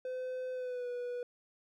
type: tone with pitch glide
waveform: triangle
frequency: 510 to 488.9 Hz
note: C5 to B4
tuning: -44 to -18 cents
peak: -34 dBFS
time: 0.05-1.23 s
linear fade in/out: 2 ms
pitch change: -74 cents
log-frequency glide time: 0.53-0.88 s
effects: none